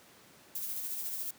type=noise with tremolo; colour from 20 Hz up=violet; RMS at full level=-36 dBFS; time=0.55-1.31 s; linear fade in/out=5 ms; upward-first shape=sine; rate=14 Hz; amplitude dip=35%; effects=pink hiss -58 dBFS RMS until 1.38 s + high-pass 150 Hz 12 dB/octave